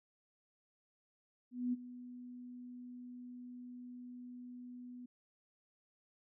sine tone with ADSR envelope, 246.9 Hz, B3, in tune, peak -31 dBFS, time 1.51-5.06 s, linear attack 220 ms, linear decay 25 ms, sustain -16 dB, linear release 7 ms, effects none

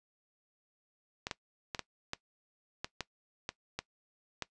clicks, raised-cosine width 0.2 ms, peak -18 dBFS, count 10, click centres 1.269 / 1.312 / 1.748 / 1.793 / 2.134 / 2.845 / 3.007 / 3.491 / 3.79 / 4.423 s, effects noise-tail reverb RT60 0.1 s tail -19 dB re dry + resampled to 22050 Hz

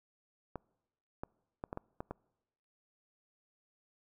clicks, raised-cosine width 1 ms, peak -25 dBFS, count 7, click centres 0.557 / 1.235 / 1.639 / 1.729 / 1.774 / 2.005 / 2.11 s, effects noise-tail reverb RT60 1.0 s tail -26 dB re dry

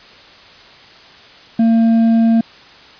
sine tone with hard clipping, 227.5 Hz, A#3, 42 cents flat, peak -10 dBFS, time 1.59-2.41 s, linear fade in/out 5 ms, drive 4 dB, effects white hiss -41 dBFS RMS until 2.99 s + resampled to 11025 Hz

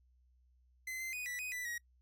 45% pulse tone with pitch steps, 2047 / 2073 / 2483 / 1962 / 2501 / 1982 / 1899 Hz, C7 / C7 / D#7 / B6 / D#7 / B6 / A#6, -38 / -17 / -4 / -12 / +8 / +6 / +32 cents, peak -39 dBFS, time 0.87-1.78 s, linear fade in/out 5 ms, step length 130 ms, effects noise-tail reverb RT60 0.1 s tail -24 dB re dry + added 62 Hz sine -66 dBFS peak until 2.01 s

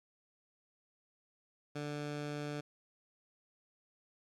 15% pulse tone, 147.2 Hz, D3, 4 cents sharp, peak -32 dBFS, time 1.75-2.61 s, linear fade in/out 10 ms, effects low-pass 7000 Hz 12 dB/octave + 12-bit

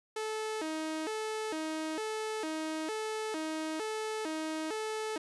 sawtooth tone with vibrato, 370 Hz, F#4, in tune, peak -30 dBFS, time 0.16-5.18 s, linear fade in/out 5 ms, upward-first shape square, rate 1.1 Hz, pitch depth 280 cents each way, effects resampled to 24000 Hz

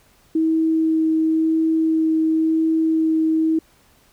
sine tone with vibrato, 320 Hz, D#4, 49 cents sharp, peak -15 dBFS, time 0.35-3.59 s, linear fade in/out 5 ms, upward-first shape sine, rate 0.95 Hz, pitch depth 9 cents each way, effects pink hiss -56 dBFS RMS until 4.12 s

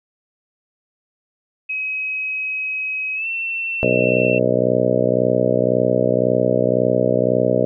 sine tone with pitch glide, 2543 to 2694 Hz, D#7 to E7, +37 to +37 cents, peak -21 dBFS, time 1.69-4.39 s, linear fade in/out 10 ms, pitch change +100 cents, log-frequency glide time 3.15-3.27 s
harmonic tone, 61.9 Hz, B1, 5 cents sharp, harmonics 2 / 3 / 4 / 5 / 6 / 7 / 8 / 9 / 10, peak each -25 / -25 / -24 / -27 / -26 / -23 / -21 / -21 / -21 dBFS, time 3.83-7.65 s, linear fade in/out 0 ms
effects none

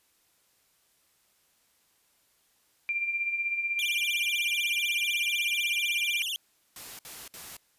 sine tone with tremolo, 2375 Hz, D7, 19 cents sharp, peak -25 dBFS, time 2.89-6.22 s, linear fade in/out 0 ms, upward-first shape sine, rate 16 Hz, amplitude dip 55%
40% pulse tone with vibrato, 3125 Hz, G7, 6 cents flat, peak -29 dBFS, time 3.79-6.36 s, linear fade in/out 0 ms, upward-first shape triangle, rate 16 Hz, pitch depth 270 cents each way
white noise bursts, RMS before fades -43 dBFS, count 3, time 6.76-7.568 s, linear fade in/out 2 ms, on 230 ms, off 59 ms
effects white hiss -68 dBFS RMS until 7.78 s + resampled to 32000 Hz

